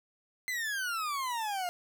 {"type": "exponential sweep", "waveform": "40% pulse", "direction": "down", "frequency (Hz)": [2065, 697], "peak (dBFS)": -31, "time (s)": [0.48, 1.69], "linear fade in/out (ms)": 0, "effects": []}